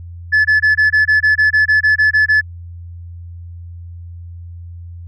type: tone bursts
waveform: sine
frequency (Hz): 1726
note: A6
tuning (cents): -34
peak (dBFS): -6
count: 14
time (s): 0.32-2.413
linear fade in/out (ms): 20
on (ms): 130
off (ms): 21
effects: tanh soft clip ceiling -7 dBFS + added 86 Hz sine -29 dBFS peak until 5.07 s